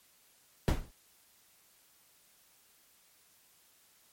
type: noise with exponential decay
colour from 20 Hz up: brown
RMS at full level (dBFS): -20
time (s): 0.68-0.91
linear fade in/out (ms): 0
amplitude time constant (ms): 50
effects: white hiss -65 dBFS RMS until 4.12 s + MP3 64 kbps